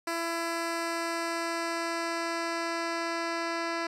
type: tone with low-pass filter sweep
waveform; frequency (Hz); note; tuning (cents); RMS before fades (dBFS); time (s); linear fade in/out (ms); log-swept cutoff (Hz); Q
10% pulse; 334.7; E4; +26; -32; 0.07-3.87; 5; 11000 to 5100; 0.94
effects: none